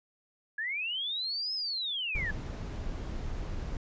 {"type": "linear two-way sweep", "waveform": "sine", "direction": "up then down", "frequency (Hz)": [1661.2, 5210, 1661.2], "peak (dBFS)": -31, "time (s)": [0.58, 2.31], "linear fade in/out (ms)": 5, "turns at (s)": 1.54}
{"type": "noise", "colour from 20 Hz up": "brown", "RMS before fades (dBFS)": -36, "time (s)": [2.15, 3.77], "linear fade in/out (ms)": 2}
{"effects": ["resampled to 16000 Hz"]}